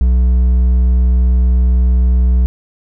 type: tone with hard clipping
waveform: triangle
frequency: 61.74 Hz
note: B1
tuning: in tune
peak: -9 dBFS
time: 0.01-2.46 s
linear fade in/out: 0 ms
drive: 7 dB
effects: none